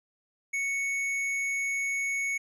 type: tone with hard clipping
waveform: sine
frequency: 2217 Hz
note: C#7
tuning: in tune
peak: -29 dBFS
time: 0.53-2.38 s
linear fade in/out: 10 ms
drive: 8 dB
effects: none